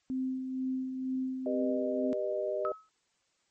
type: tone with tremolo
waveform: sine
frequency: 260 Hz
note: C4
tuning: 11 cents flat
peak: -29 dBFS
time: 0.1-2.13 s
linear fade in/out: 0 ms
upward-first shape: sine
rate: 2.1 Hz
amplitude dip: 45%
type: chord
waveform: sine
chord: G augmented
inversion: none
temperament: just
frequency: 392 / 490 / 612.5 Hz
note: G4 / B4 / D#5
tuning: 0 / -14 / -27 cents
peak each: -35 / -37 / -32 dBFS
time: 1.46-2.72 s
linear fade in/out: 2 ms
type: tone with exponential decay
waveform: sine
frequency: 1286 Hz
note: E6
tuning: 43 cents flat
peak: -29 dBFS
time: 2.65-2.89 s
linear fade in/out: 0 ms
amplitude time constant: 52 ms
effects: white hiss -74 dBFS RMS until 3.5 s + MP3 32 kbps